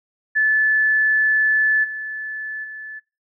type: tone with level steps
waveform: sine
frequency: 1737 Hz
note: A6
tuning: 23 cents flat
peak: -14 / -26 / -31 dBFS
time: 0.35-3 s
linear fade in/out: 20 ms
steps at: 1.83 / 2.63 s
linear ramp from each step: 20 ms
effects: noise-tail reverb RT60 0.3 s tail -21 dB re dry